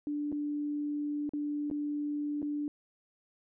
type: tone with dropouts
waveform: sine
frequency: 293.7 Hz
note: D4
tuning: in tune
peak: -31 dBFS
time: 0.07-2.68 s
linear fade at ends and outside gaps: 1 ms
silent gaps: 0.318-0.325 / 1.293-1.335 / 1.701-1.712 / 2.419-2.427 s
effects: none